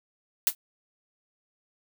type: noise with exponential decay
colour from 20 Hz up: blue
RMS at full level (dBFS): -17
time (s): 0.47-0.55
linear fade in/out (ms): 1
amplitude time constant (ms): 16
effects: none